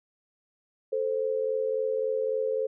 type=tone pair together; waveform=sine; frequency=439.7 / 523.3 Hz; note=A4 / C5; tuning=-1 / 0 cents; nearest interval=minor third; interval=301 cents; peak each=-28 dBFS; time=0.92-2.67 s; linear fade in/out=10 ms; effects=none